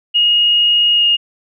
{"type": "tone with pitch glide", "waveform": "sine", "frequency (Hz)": [2869, 2846], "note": ["F7", "F7"], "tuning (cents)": [46, 32], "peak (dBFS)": -9, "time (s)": [0.14, 1.17], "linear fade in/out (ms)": 20, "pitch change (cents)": -14, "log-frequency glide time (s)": [0.94, 1.06], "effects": []}